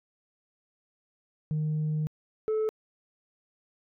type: tone pair in turn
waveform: sine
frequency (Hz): 153.7 / 434.7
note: D#3 / A4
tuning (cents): -21 / -21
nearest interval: octave + tritone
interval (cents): 1800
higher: second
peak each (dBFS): -24 / -22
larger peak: second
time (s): 1.51-2.07 / 2.48-2.69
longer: first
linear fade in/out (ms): 0
effects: tanh soft clip ceiling -24 dBFS